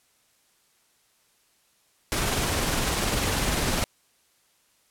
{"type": "noise with tremolo", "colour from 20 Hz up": "pink", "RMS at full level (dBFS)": -24, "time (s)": [2.12, 3.84], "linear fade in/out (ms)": 0, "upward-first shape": "sine", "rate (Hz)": 20, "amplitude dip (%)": 30, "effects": ["white hiss -65 dBFS RMS until 4.9 s", "low-pass 12000 Hz 12 dB/octave"]}